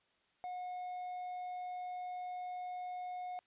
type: tone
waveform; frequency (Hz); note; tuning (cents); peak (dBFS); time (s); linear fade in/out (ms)
triangle; 725; F#5; -35; -38; 0.44-3.39; 0
effects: white hiss -74 dBFS RMS until 3.46 s + resampled to 8000 Hz